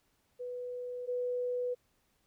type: tone pair in turn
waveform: sine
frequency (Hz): 493.9 / 493.9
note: B4 / B4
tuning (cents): 0 / 0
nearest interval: unison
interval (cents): 0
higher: neither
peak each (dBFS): -37 / -31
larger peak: second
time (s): 0.39-1.07 / 1.07-1.75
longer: neither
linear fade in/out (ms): 20
effects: pink hiss -74 dBFS RMS until 2.26 s